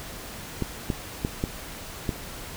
clicks, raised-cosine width 3 ms, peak -12 dBFS, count 5, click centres 0.623 / 0.902 / 1.249 / 1.439 / 2.092 s, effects pink hiss -39 dBFS RMS until 2.56 s

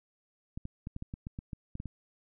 clicks, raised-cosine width 5 ms, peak -26 dBFS, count 12, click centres 0.575 / 0.654 / 0.871 / 0.964 / 1.024 / 1.139 / 1.269 / 1.389 / 1.532 / 1.754 / 1.801 / 1.857 s, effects none

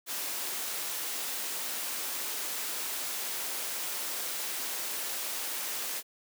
white high-pass noise, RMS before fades -35 dBFS, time 0.06-6.03 s, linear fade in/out 50 ms, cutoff 290 Hz, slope 12 dB/octave, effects none

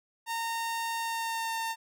sawtooth tone with pitch glide, 918 to 907.5 Hz, A#5 to A#5, -27 to -47 cents, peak -27 dBFS, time 0.26-1.76 s, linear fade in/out 50 ms, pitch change -20 cents, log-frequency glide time 0.99-1.54 s, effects none

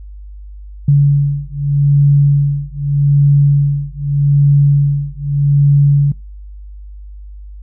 sine beating tone pair, 142 / 142.82 Hz, C#3 / D3, +42 / -48 cents, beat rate 0.82 Hz, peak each -11 dBFS, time 0.88-6.12 s, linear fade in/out 5 ms, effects noise-tail reverb RT60 0.2 s tail -24 dB re dry + added 50 Hz sine -29 dBFS peak until 7.62 s

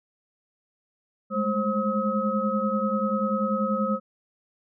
sine tone cluster, 204.5 / 214.8 / 530 / 1276 Hz, G#3 / A3 / C5 / D#6, -26 / -41 / +22 / +43 cents, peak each -28 dBFS, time 1.3-4 s, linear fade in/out 50 ms, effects none

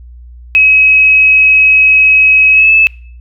sine tone with pitch glide, 2553 to 2611 Hz, D#7 to E7, +44 to -17 cents, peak -3 dBFS, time 0.55-2.87 s, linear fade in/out 0 ms, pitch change +39 cents, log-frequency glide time 2.52-2.72 s, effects noise-tail reverb RT60 0.5 s tail -23 dB re dry + added 60 Hz sine -30 dBFS peak until 3.2 s

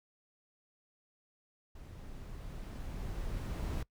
brown noise with level ramp, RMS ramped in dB -49 to -35 dBFS, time 1.75-3.83 s, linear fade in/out 5 ms, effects noise-tail reverb RT60 0.1 s tail -23 dB re dry

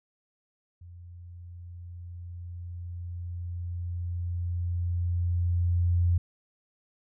sine tone with level ramp, 87.31 Hz, F2, in tune, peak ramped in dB -44 to -20 dBFS, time 0.81-6.18 s, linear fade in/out 5 ms, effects none

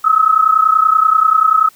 sine tone pair together, 1269.6 / 1300 Hz, D#6 / E6, +35 / -24 cents, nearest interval unison, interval 41 cents, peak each -11 dBFS, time 0.04-1.69 s, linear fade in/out 10 ms, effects white hiss -47 dBFS RMS until 1.75 s

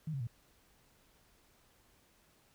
sine tone with pitch steps, 157 / 135.89 / 117.62 Hz, D#3 / C#3 / A#2, +16 / -34 / +16 cents, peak -35 dBFS, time 0.07-0.271 s, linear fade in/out 5 ms, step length 67 ms, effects pink hiss -68 dBFS RMS until 2.54 s

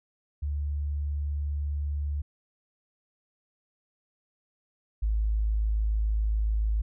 sine tone pair in turn, 72.6 / 53.52 Hz, D2 / A1, -19 / -47 cents, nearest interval perfect fourth, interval 528 cents, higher first, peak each -27 / -23 dBFS, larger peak second, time 0.42-2.22 / 5.02-6.82 s, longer neither, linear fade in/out 10 ms, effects none

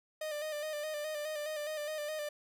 45% pulse tone with vibrato, 606 Hz, D#5, 46 cents flat, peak -36 dBFS, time 0.21-2.29 s, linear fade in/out 5 ms, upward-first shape square, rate 4.8 Hz, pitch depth 39 cents each way, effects none

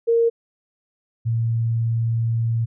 sine tone pair in turn, 463.2 / 114.87 Hz, A#4 / A#2, -11 / -25 cents, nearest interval 2 octaves, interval 2414 cents, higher first, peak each -14 / -18 dBFS, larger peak first, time 0.07-0.3 / 1.25-2.66 s, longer second, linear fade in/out 20 ms, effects none

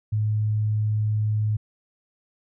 sine tone, 107 Hz, A2, 48 cents flat, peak -20 dBFS, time 0.12-1.57 s, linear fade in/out 10 ms, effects none

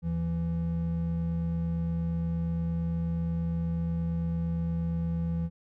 triangle tone pair together, 78.74 / 167.3 Hz, D#2 / E3, +21 / +26 cents, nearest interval octave + minor second, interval 1305 cents, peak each -32 / -26 dBFS, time 0.02-5.5 s, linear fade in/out 50 ms, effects none

